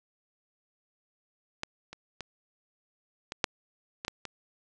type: clicks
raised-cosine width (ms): 0.2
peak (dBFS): -15 / -25 / -20 / -18 / -6 / -18 / -12 / -20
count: 8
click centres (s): 1.634 / 1.93 / 2.207 / 3.321 / 3.442 / 4.049 / 4.081 / 4.253
effects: resampled to 22050 Hz + 7-bit